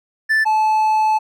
triangle tone pair in turn, 1760 / 866.9 Hz, A6 / A5, 0 / -26 cents, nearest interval octave, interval 1226 cents, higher first, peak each -11 dBFS, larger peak neither, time 0.29-0.45 / 0.45-1.19 s, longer second, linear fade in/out 20 ms, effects none

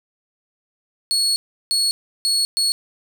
35% pulse tone bursts at uneven times, 4359 Hz, C#8, 30 cents flat, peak -15 dBFS, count 4, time 1.11-1.36 / 1.71-1.91 / 2.25-2.45 / 2.57-2.72 s, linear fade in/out 0 ms, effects none

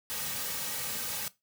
white noise with comb filter, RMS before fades -35 dBFS, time 0.1-1.28 s, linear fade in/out 0 ms, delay 2.9 ms, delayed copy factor -0.75, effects noise-tail reverb RT60 0.2 s tail -18 dB re dry

